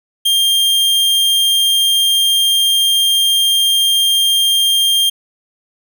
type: tone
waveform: 45% pulse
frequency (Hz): 3197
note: G7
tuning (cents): +33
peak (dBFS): -10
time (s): 0.25-5.1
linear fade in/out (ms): 10
effects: none